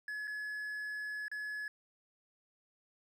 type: tone with dropouts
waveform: triangle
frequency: 1700 Hz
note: G#6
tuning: 40 cents sharp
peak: -36 dBFS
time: 0.08-1.68 s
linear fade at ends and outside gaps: 2 ms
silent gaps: 0.273-0.277 / 1.282-1.315 s
effects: 12-bit